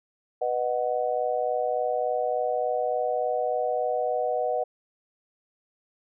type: chord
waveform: sine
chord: B major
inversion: none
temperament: just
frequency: 493.9 / 617.4 / 740.8 Hz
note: B4 / D#5 / F#5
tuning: 0 / -14 / +2 cents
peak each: -28 dBFS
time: 0.41-4.64 s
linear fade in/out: 10 ms
effects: none